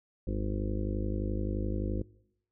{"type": "harmonic tone", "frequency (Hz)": 51.6, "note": "G#1", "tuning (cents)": -10, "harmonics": [1, 2, 4, 5, 6, 7, 8, 9, 10], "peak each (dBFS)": [-32, -36, -38, -44, -40, -41, -49, -48, -44], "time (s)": [0.27, 2.02], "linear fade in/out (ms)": 5, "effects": ["noise-tail reverb RT60 0.8 s tail -23 dB re dry"]}